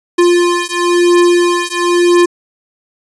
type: beating tone pair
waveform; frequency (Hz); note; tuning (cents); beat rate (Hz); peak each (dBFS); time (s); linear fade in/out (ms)
square; 349.2 / 350.19; F4 / F4; 0 / +5; 0.99; -12; 0.18-2.26; 10
effects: resampled to 24000 Hz